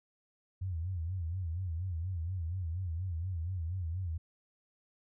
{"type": "tone with vibrato", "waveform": "sine", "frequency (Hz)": 87.31, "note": "F2", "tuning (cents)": 0, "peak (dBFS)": -33, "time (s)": [0.61, 4.18], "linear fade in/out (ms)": 10, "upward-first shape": "sine", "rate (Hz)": 4.2, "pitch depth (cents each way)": 150, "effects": []}